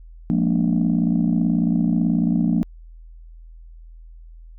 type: chord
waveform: sine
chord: Bb dominant seventh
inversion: second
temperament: just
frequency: 174.81 / 209.8 / 233.1 / 291.4 Hz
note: F3 / Ab3 / Bb3 / D4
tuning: +2 / +18 / 0 / -13 cents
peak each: -19 / -24 / -19 / -23 dBFS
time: 0.3-2.63 s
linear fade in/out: 0 ms
effects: tanh soft clip ceiling -10 dBFS + added 41 Hz sine -39 dBFS peak until 4.58 s